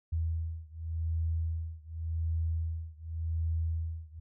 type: beating tone pair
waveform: sine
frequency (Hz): 81.2 / 82.08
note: E2 / E2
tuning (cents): -26 / -7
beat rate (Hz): 0.88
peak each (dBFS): -33 / -34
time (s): 0.12-4.2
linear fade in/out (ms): 10
effects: none